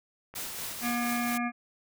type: click train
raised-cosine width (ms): 0.5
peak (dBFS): -31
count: 5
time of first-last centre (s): 0.34-0.834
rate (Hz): 8.1
type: noise with tremolo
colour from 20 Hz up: white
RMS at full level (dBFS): -36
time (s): 0.35-1.38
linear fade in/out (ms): 10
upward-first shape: sine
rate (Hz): 4.3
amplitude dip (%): 35
type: harmonic tone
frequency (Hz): 240.1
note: B3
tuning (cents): -49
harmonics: 1 / 3 / 5 / 7 / 9 / 10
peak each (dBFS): -30 / -35 / -37 / -38 / -40 / -40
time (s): 0.81-1.52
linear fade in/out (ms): 50
effects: none